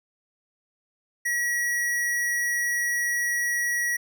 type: tone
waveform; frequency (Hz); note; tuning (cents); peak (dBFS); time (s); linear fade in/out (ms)
square; 1919; A#6; +50; -24; 1.25-3.97; 10
effects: none